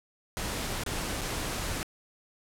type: noise with dropouts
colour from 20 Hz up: pink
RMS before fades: -33 dBFS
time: 0.37-1.83 s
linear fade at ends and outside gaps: 0 ms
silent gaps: 0.836-0.863 / 1.211-1.216 s
effects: low-pass 12000 Hz 12 dB/octave